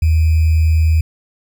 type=tone with sample-and-hold; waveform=sine; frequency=79.8 Hz; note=D#2; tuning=44 cents sharp; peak=-9 dBFS; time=0.02-1.01 s; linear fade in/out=5 ms; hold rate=2450 Hz; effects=none